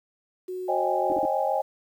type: tone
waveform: sine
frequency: 367.9 Hz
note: F#4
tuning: 10 cents flat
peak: -30 dBFS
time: 0.48-1.18 s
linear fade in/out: 10 ms
type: chord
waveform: sine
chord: Ab major seventh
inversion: first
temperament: equal with one note detuned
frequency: 536.7 / 622.3 / 784 / 830.6 Hz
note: C5 / Eb5 / G5 / Ab5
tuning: +44 / 0 / 0 / 0 cents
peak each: -28 dBFS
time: 0.68-1.62 s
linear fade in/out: 10 ms
type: tone bursts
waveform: sine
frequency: 316.5 Hz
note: D#4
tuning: 30 cents sharp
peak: -27 dBFS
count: 3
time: 1.1-1.252 s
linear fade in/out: 0 ms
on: 22 ms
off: 43 ms
effects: 9-bit